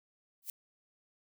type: noise with exponential growth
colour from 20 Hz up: violet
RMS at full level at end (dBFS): -34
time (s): 0.42-0.5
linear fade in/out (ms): 2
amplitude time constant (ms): 16
effects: none